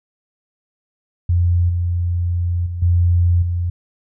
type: tone with level steps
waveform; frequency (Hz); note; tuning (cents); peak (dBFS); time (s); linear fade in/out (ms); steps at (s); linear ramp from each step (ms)
sine; 87.31; F2; 0; -12 / -16 / -22 / -11 / -17; 1.29-3.7; 5; 1.69 / 2.66 / 2.82 / 3.42; 5
effects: none